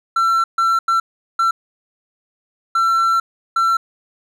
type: tone bursts at uneven times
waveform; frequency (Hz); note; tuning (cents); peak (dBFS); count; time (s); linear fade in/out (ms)
triangle; 1348; E6; +38; -11; 6; 0.16-0.44 / 0.58-0.79 / 0.88-1 / 1.39-1.51 / 2.75-3.2 / 3.56-3.77; 5
effects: none